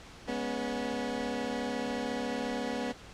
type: tone cluster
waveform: 20% pulse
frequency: 206.7 / 244.1 / 278.2 Hz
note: G#3 / B3 / C#4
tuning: -8 / -20 / +6 cents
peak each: -35 / -29 / -33 dBFS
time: 0.27-2.93 s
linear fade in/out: 20 ms
effects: pink hiss -50 dBFS RMS until 3.13 s + low-pass 6000 Hz 12 dB/octave